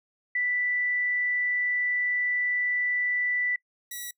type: tone pair in turn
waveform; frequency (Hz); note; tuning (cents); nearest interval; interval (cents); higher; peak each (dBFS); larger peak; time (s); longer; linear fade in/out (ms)
sine / 5% pulse; 1975.5 / 1939.3; B6 / B6; 0 / -32; unison; 32; first; -24; neither; 0.35-3.56 / 3.91-4.11; first; 5
effects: noise-tail reverb RT60 0.1 s tail -24 dB re dry